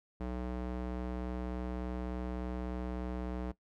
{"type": "tone with band-pass filter", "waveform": "square", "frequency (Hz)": 61.7, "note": "B1", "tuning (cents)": -1, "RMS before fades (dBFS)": -38, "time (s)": [0.2, 3.52], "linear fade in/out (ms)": 10, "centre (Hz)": 350, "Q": 0.52, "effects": ["noise-tail reverb RT60 0.1 s tail -18 dB re dry"]}